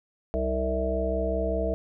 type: harmonic tone with a mistuned harmonic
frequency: 65.2 Hz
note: C2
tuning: 5 cents flat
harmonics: 1 / 3 / 5 / 7 / 9 / 10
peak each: -29 / -35 / -35 / -31 / -35 / -29 dBFS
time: 0.34-1.74 s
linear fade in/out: 0 ms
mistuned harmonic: 5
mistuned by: -21 cents
effects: none